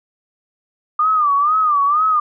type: tone with vibrato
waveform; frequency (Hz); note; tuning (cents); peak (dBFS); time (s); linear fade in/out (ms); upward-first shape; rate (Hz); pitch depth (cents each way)
sine; 1200; D6; +37; -12; 0.99-2.2; 5; sine; 2.1; 120
effects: none